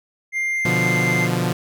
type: tone with pitch glide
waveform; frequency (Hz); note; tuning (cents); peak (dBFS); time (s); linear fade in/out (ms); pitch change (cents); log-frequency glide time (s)
triangle; 2100 to 2087; C7 to C7; +6 to -5; -18; 0.32-1.29; 50; -11; 0.5-1.15
type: chord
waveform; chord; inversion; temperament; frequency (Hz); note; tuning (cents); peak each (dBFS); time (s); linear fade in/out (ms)
sawtooth; B diminished; none; equal; 123.47 / 146.83 / 174.61; B2 / D3 / F3; 0 / 0 / 0; -19 / -22 / -18; 0.65-1.53; 5
effects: none